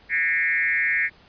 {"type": "tone with frequency modulation", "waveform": "sine", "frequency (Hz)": 1975.5, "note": "B6", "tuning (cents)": 0, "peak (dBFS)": -19, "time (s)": [0.09, 1.1], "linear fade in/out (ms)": 50, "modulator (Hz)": 161, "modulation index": 1.8, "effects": ["pink hiss -53 dBFS RMS until 1.28 s", "resampled to 11025 Hz"]}